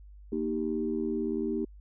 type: chord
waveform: sine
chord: Eb major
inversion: second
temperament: equal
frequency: 233.1 / 311.1 / 392 Hz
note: Bb3 / Eb4 / G4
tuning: 0 / 0 / 0 cents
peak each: -32 dBFS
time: 0.32-1.65 s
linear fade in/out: 5 ms
effects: tanh soft clip ceiling -18 dBFS + added 50 Hz sine -47 dBFS peak until 1.8 s